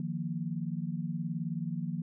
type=chord; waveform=sine; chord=Eb suspended second; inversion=none; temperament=equal; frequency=155.56 / 174.61 / 233.1 Hz; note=Eb3 / F3 / Bb3; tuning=0 / 0 / 0 cents; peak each=-36 / -35 / -39 dBFS; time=0-2.02 s; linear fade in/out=2 ms; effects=none